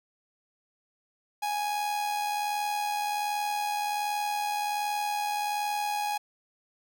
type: tone with amplitude modulation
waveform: 45% pulse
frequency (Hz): 830.6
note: G#5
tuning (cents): 0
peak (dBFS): -26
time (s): 1.42-6.18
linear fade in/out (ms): 10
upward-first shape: sine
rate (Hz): 81.3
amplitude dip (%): 40
effects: none